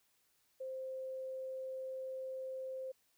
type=tone; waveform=sine; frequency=523.3 Hz; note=C5; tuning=in tune; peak=-40 dBFS; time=0.6-2.92 s; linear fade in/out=10 ms; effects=white hiss -75 dBFS RMS until 3.17 s